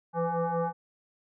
sine tone with frequency modulation, 164.81 Hz, E3, in tune, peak -26 dBFS, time 0.13-0.73 s, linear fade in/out 50 ms, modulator 335 Hz, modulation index 2.7, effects none

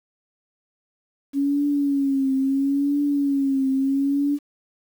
sine tone with vibrato, 277.2 Hz, C#4, in tune, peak -18 dBFS, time 1.33-4.39 s, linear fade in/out 50 ms, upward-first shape triangle, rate 0.74 Hz, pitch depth 76 cents each way, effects 8-bit

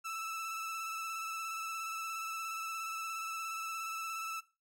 30% pulse tone with vibrato, 1318.5 Hz, E6, in tune, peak -35 dBFS, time 0.04-4.41 s, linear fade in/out 20 ms, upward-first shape square, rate 17 Hz, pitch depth 18 cents each way, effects noise-tail reverb RT60 0.3 s tail -19 dB re dry

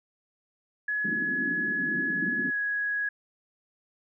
sine tone with pitch glide, 1692 to 1666.8 Hz, G#6 to G#6, +32 to +6 cents, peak -26 dBFS, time 0.88-3.09 s, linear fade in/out 5 ms, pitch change -26 cents, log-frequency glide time 2.46-2.56 s
white band-pass noise, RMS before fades -35 dBFS, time 1.04-2.51 s, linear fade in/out 10 ms, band 170 to 340 Hz, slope 48 dB/octave
effects none

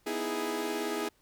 sawtooth chord, E major seventh, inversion second, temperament equal, 246.9 / 311.1 / 329.6 / 415.3 Hz, B3 / D#4 / E4 / G#4, 0 / 0 / 0 / 0 cents, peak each -36 / -35 / -33 / -30 dBFS, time 0.06-1.09 s, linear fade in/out 10 ms, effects pink hiss -68 dBFS RMS until 1.21 s

